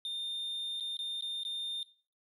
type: tone with dropouts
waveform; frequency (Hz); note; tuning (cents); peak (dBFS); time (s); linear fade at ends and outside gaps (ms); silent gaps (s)
triangle; 3625; A#7; -49; -33; 0.05-1.83; 1; 0.8-0.807 / 0.969-0.99 / 1.209-1.223 / 1.434-1.45
effects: noise-tail reverb RT60 0.4 s tail -17 dB re dry + resampled to 32000 Hz